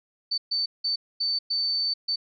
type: tone bursts at uneven times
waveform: sine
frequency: 4541 Hz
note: C#8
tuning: 41 cents sharp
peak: -23 dBFS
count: 6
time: 0.31-0.38 / 0.51-0.66 / 0.84-0.96 / 1.2-1.39 / 1.5-1.94 / 2.08-2.16 s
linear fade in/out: 10 ms
effects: none